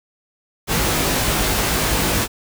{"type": "noise with comb filter", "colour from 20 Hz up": "pink", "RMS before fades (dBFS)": -19, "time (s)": [0.67, 2.28], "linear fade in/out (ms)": 50, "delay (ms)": 19, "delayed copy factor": 0.75, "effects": []}